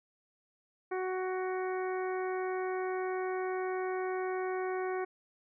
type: harmonic tone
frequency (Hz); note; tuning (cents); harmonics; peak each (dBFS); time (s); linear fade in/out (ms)
371.8; F#4; +8; 1 / 2 / 3 / 4 / 5 / 6; -33 / -39 / -43 / -45 / -47 / -49; 0.91-5.05; 10
effects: none